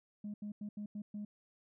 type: tone bursts at uneven times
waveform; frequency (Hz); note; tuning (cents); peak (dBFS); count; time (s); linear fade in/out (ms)
sine; 207.8; G#3; +1; -38; 6; 0.24-0.34 / 0.42-0.52 / 0.61-0.69 / 0.77-0.86 / 0.95-1.02 / 1.14-1.25; 5
effects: tanh soft clip ceiling -37 dBFS